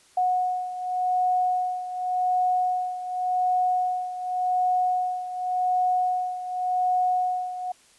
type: beating tone pair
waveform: sine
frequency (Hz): 731 / 731.88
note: F#5 / F#5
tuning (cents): -21 / -19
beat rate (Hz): 0.88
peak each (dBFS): -23 / -28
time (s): 0.17-7.72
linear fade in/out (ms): 5
effects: white hiss -57 dBFS RMS until 7.98 s + resampled to 24000 Hz